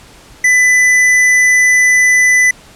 sine tone with tanh clipping, 1998 Hz, B6, 20 cents sharp, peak -8 dBFS, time 0.44-2.51 s, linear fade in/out 5 ms, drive 16 dB, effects pink hiss -40 dBFS RMS until 2.75 s + low-pass 10000 Hz 12 dB/octave

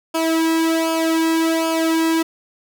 sawtooth tone with flanger, 325.4 Hz, E4, 22 cents flat, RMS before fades -18 dBFS, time 0.14-2.23 s, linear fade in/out 10 ms, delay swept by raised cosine 0.51 to 1.71 ms, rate 1.3 Hz, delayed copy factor -0.8, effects none

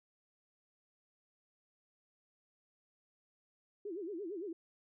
sine tone with vibrato, 370 Hz, F#4, in tune, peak -39 dBFS, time 3.85-4.53 s, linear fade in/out 5 ms, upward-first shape sine, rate 8.8 Hz, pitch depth 240 cents each way, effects none

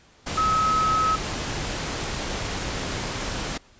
sine tone in noise, 1284 Hz, E6, 46 cents flat, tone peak -19 dBFS, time 0.37-1.16 s, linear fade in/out 10 ms, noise pink, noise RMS -29 dBFS, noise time 0.26-3.58 s, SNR +7 dB, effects pink hiss -55 dBFS RMS until 3.79 s + resampled to 16000 Hz

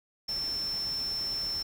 sine tone in noise, 5360 Hz, E8, 28 cents sharp, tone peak -30 dBFS, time 0.28-1.63 s, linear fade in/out 10 ms, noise pink, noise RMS -45 dBFS, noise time 0.28-1.63 s, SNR +12 dB, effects none

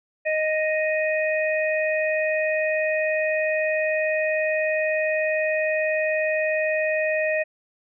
harmonic tone, 622.3 Hz, D#5, in tune, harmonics 1 / 3 / 4, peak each -22 / -27 / -28 dBFS, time 0.25-7.44 s, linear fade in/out 20 ms, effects none

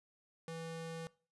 square ring-modulated tone, 328.2 Hz, E4, 8 cents flat, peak -40 dBFS, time 0.48-1.07 s, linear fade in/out 0 ms, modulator 164 Hz, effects noise-tail reverb RT60 0.4 s tail -22 dB re dry + resampled to 24000 Hz

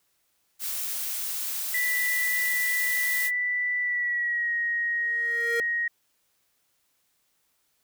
blue noise, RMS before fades -31 dBFS, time 0.59-3.31 s, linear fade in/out 50 ms
sine tone with pitch glide, 1975.5 to 1880.8 Hz, B6 to A#6, 0 to +15 cents, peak -24 dBFS, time 1.74-5.88 s, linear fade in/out 5 ms, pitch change -85 cents, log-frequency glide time 3.8-4.54 s
square tone with exponential growth, 466.2 Hz, A#4, in tune, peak -26 dBFS, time 4.91-5.6 s, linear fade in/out 1 ms, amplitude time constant 150 ms
effects white hiss -71 dBFS RMS until 7.83 s

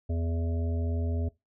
harmonic tone, 83.3 Hz, E2, 19 cents sharp, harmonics 1 / 3 / 5 / 7 / 8, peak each -27 / -37 / -41 / -44 / -45 dBFS, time 0.09-1.29 s, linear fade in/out 10 ms, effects noise-tail reverb RT60 0.2 s tail -20 dB re dry

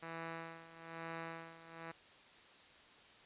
5% pulse tone with tremolo, 164.81 Hz, E3, in tune, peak -31 dBFS, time 0.02-1.92 s, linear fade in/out 10 ms, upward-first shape sine, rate 1.1 Hz, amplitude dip 80%, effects white hiss -61 dBFS RMS until 3.25 s + resampled to 8000 Hz

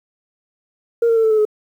sine tone with pitch steps, 466.2 / 457.7 / 449.3 / 441.1 / 433 / 425 Hz, A#4 / A#4 / A4 / A4 / A4 / G#4, 0 / -32 / +36 / +4 / -28 / +40 cents, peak -10 dBFS, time 1.02-1.452 s, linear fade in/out 5 ms, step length 72 ms, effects tanh soft clip ceiling -9 dBFS + 8-bit

